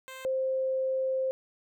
10% pulse / sine tone pair in turn, 523.3 / 525.2 Hz, C5 / C5, 0 / +6 cents, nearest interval unison, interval 6 cents, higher second, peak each -33 / -26 dBFS, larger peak second, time 0.08-0.25 / 0.25-1.31 s, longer second, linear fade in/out 0 ms, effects none

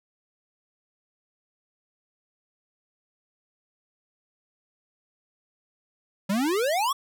square exponential sweep, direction up, 185 to 1163 Hz, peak -23 dBFS, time 6.29-6.93 s, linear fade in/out 10 ms, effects none

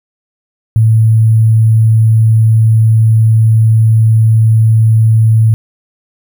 sine tone with sample-and-hold, 111.1 Hz, A2, 17 cents sharp, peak -4 dBFS, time 0.76-5.54 s, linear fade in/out 0 ms, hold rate 11025 Hz, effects none

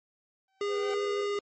sawtooth tone with exponential growth, 770 Hz, G5, 31 cents flat, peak -33 dBFS, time 0.48-0.94 s, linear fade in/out 2 ms, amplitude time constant 100 ms
square tone, 407.6 Hz, G#4, 32 cents flat, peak -29 dBFS, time 0.61-1.39 s, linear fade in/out 2 ms
triangle tone with vibrato, 493.9 Hz, B4, in tune, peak -35 dBFS, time 0.67-1.28 s, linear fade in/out 50 ms, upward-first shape sine, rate 6.2 Hz, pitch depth 59 cents each way
effects low-pass 6000 Hz 12 dB/octave + MP3 32 kbps

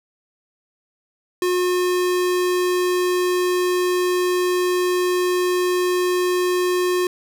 square tone, 360 Hz, F#4, 47 cents flat, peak -18 dBFS, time 1.42-7.07 s, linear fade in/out 2 ms, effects none

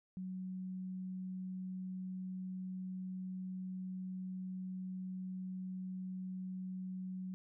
sine tone, 185.8 Hz, F#3, 7 cents sharp, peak -40 dBFS, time 0.17-7.34 s, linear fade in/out 0 ms, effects none

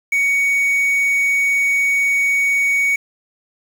triangle tone with quantisation, 2239 Hz, C#7, 17 cents sharp, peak -12 dBFS, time 0.12-2.96 s, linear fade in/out 5 ms, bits 6, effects none

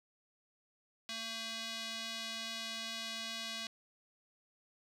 square tone with band-pass filter, 225.6 Hz, A3, 44 cents sharp, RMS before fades -42 dBFS, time 1.09-3.67 s, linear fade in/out 2 ms, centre 3900 Hz, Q 1.7, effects 11-bit

